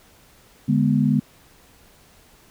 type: chord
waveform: sine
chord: G# diminished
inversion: second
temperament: equal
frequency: 146.83 / 207.7 / 246.9 Hz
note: D3 / G#3 / B3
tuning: 0 / 0 / 0 cents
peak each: -20 dBFS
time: 0.68-1.2 s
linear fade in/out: 10 ms
effects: pink hiss -53 dBFS RMS until 2.5 s